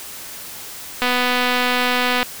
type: click train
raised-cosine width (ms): 0.3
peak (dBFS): -3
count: 301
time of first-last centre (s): 1.02-2.23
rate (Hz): 248
effects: white hiss -34 dBFS RMS until 2.4 s